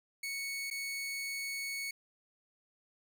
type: tone with dropouts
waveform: sawtooth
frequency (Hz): 2217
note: C#7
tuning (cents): 0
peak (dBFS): -33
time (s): 0.23-1.91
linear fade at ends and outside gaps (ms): 5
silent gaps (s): 0.702-0.71
effects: none